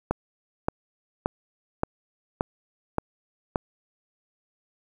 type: click train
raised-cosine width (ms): 1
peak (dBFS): -9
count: 7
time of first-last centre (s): 0.11-3.558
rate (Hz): 1.74
effects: 8-bit